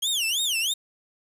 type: tone with vibrato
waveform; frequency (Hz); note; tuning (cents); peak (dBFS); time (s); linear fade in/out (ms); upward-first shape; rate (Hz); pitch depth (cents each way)
sawtooth; 3136; G7; 0; -20; 0.02-0.74; 10; sine; 3.1; 300
effects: resampled to 32000 Hz + 8-bit